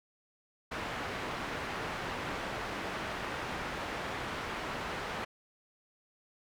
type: low-pass noise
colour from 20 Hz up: white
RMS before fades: -38 dBFS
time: 0.71-5.25 s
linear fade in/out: 10 ms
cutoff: 1700 Hz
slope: 12 dB/octave
effects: none